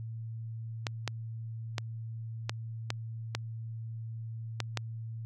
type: clicks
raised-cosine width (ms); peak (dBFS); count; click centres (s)
0.2; -14; 8; 0.868 / 1.077 / 1.782 / 2.495 / 2.904 / 3.35 / 4.603 / 4.773
effects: added 113 Hz sine -37 dBFS peak until 5.25 s

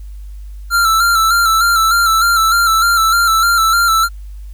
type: tone with vibrato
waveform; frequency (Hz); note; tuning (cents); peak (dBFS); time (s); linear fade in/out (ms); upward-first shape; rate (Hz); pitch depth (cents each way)
square; 1354; E6; +46; -10; 0.7-4.09; 50; square; 3.3; 42
effects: added 50 Hz sine -27 dBFS peak until 4.53 s + white hiss -54 dBFS RMS until 4.53 s

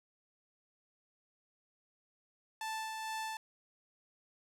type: tone with tremolo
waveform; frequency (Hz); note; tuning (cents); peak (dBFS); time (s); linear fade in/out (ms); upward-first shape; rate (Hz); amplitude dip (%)
sawtooth; 880; A5; 0; -33; 2.61-3.37; 2; sine; 2.2; 30
effects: low-pass 12000 Hz 12 dB/octave

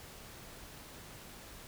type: silence
effects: pink hiss -51 dBFS RMS until 1.67 s

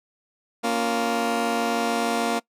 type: chord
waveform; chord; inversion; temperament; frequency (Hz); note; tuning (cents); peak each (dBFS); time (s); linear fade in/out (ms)
15% pulse; Bb minor; none; just; 233.1 / 279.7 / 349.6; Bb3 / Db4 / F4; 0 / +16 / +2; -18 / -23 / -24; 0.63-2.4; 20
effects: noise-tail reverb RT60 0.1 s tail -22 dB re dry + low-pass 12000 Hz 12 dB/octave

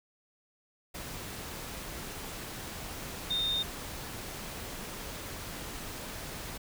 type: tone in noise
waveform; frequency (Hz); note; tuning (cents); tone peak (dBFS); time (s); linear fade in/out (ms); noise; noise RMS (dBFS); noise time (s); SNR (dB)
sine; 3655; A#7; -35; -28; 3.3-3.63; 10; pink; -41; 0.94-6.58; +10
effects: none

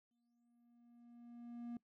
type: tone with exponential growth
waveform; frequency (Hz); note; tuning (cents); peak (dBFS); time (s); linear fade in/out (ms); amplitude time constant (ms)
triangle; 237.6; A#3; +33; -40; 0.11-1.77; 2; 360
effects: noise-tail reverb RT60 0.1 s tail -21 dB re dry

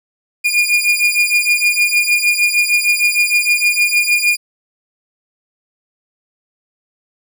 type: beating tone pair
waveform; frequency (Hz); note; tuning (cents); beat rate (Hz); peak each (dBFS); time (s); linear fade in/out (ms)
40% pulse; 2423 / 2429.5; D#7 / D#7; -47 / -42; 6.5; -14; 0.44-4.37; 20
effects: none

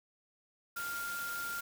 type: tone in noise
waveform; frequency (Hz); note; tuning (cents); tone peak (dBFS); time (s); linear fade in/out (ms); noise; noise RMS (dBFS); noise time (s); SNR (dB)
sine; 1396.9; F6; 0; -37; 0.76-1.61; 10; white; -44; 0.76-1.61; +4
effects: none

